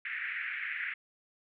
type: band-pass noise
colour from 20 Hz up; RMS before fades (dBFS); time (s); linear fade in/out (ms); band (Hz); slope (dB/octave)
white; -37; 0.05-0.94; 5; 1600 to 2300; 48
effects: none